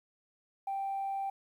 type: tone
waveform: sine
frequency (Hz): 784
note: G5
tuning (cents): 0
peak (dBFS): -31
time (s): 0.67-1.3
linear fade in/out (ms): 5
effects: tanh soft clip ceiling -29 dBFS + 11-bit